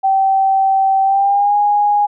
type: tone with pitch glide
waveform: sine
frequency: 774 to 824.8 Hz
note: G5 to G#5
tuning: -22 to -12 cents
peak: -10 dBFS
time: 0.03-2.07 s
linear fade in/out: 20 ms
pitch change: +110 cents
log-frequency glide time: 1.03-1.56 s
effects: none